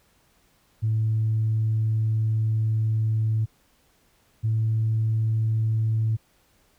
sine tone pair in turn, 110 / 110.77 Hz, A2 / A2, 0 / +12 cents, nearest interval unison, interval 12 cents, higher second, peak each -19 dBFS, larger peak neither, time 0.82-3.46 / 4.43-6.17 s, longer first, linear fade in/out 20 ms, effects tanh soft clip ceiling -16 dBFS + pink hiss -63 dBFS RMS until 6.78 s

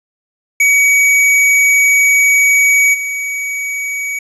square tone with level steps, 2263 Hz, C#7, 35 cents sharp, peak -8 / -18 dBFS, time 0.6-4.19 s, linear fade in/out 5 ms, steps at 2.93 s, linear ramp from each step 20 ms, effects resampled to 24000 Hz + 8-bit

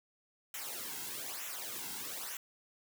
white noise with flanger, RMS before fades -42 dBFS, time 0.54-2.37 s, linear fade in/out 2 ms, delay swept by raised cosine 0.21 to 1.71 ms, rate 1.1 Hz, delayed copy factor -0.75, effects none

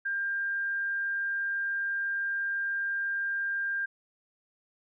sine tone, 1597 Hz, G6, 32 cents sharp, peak -28 dBFS, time 0.05-3.86 s, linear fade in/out 10 ms, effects none

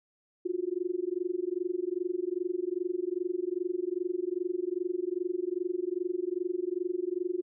sine tone with amplitude modulation, 358.1 Hz, F4, 43 cents sharp, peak -25 dBFS, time 0.45-7.42 s, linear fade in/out 10 ms, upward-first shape sine, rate 22.5 Hz, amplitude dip 100%, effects none

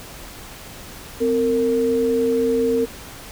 sine tone pair together, 257.6 / 459 Hz, C4 / A#4, -27 / -27 cents, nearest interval minor seventh, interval 1000 cents, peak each -22 / -17 dBFS, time 1.2-2.86 s, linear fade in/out 20 ms, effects pink hiss -38 dBFS RMS until 3.31 s

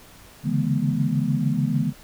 sine tone cluster, 139.4 / 146.1 / 163.4 / 209.1 / 241.9 Hz, C#3 / D3 / E3 / G#3 / B3, +10 / -9 / -15 / +12 / -36 cents, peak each -26 dBFS, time 0.43-1.93 s, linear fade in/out 50 ms, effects pink hiss -48 dBFS RMS until 2.03 s

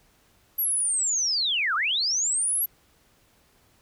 sine linear two-way sweep, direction down then up, 11840 to 1155 to 11840 Hz, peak -22 dBFS, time 0.58-2.66 s, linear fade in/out 10 ms, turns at 1.75 s, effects pink hiss -62 dBFS RMS until 3.81 s

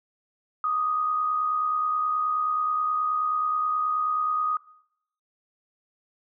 sine tone pair together, 1175.1 / 1244.5 Hz, D6 / D#6, +1 / 0 cents, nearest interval minor second, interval 99 cents, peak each -34 / -23 dBFS, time 0.64-4.57 s, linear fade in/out 2 ms, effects noise-tail reverb RT60 0.8 s tail -22 dB re dry

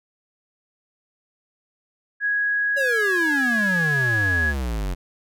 sine tone with pitch glide, 1661.2 to 1673.7 Hz, G#6 to G#6, 0 to +13 cents, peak -19 dBFS, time 2.2-4.54 s, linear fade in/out 50 ms, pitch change +13 cents, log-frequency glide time 3.13-3.94 s
square exponential sweep, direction down, 573 to 43.45 Hz, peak -24 dBFS, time 2.76-4.95 s, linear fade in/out 20 ms
effects none

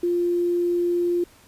sine tone with quantisation, 349.2 Hz, F4, in tune, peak -19 dBFS, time 0.03-1.24 s, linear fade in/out 5 ms, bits 8, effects pink hiss -53 dBFS RMS until 1.47 s + resampled to 32000 Hz

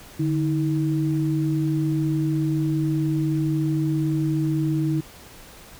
sine tone pair together, 148.6 / 318.5 Hz, D3 / D#4, +21 / +41 cents, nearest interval octave + minor second, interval 1320 cents, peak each -22 / -23 dBFS, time 0.19-5.01 s, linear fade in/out 10 ms, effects pink hiss -45 dBFS RMS until 5.79 s

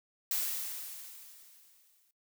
blue noise with exponential decay, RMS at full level -31 dBFS, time 0.31-2.11 s, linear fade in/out 2 ms, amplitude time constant 390 ms, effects noise-tail reverb RT60 0.1 s tail -18 dB re dry

